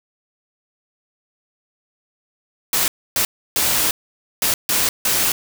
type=noise bursts at uneven times; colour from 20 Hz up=white; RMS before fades=-18 dBFS; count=6; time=2.73-2.88 / 3.16-3.25 / 3.56-3.91 / 4.42-4.54 / 4.69-4.89 / 5.05-5.32 s; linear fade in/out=2 ms; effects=none